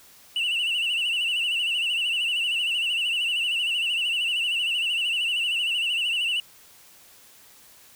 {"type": "tone with vibrato", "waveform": "sine", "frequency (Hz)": 2820, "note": "F7", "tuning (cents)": 16, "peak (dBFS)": -20, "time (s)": [0.36, 6.4], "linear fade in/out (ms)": 2, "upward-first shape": "sine", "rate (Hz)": 13, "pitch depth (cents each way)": 99, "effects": ["tanh soft clip ceiling -21 dBFS", "white hiss -52 dBFS RMS until 7.95 s"]}